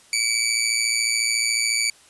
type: tone with amplitude modulation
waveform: 15% pulse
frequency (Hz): 2294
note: D7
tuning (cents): -41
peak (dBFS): -10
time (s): 0.13-1.9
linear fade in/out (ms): 2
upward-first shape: sine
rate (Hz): 114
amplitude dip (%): 60
effects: white hiss -52 dBFS RMS until 2.09 s + resampled to 24000 Hz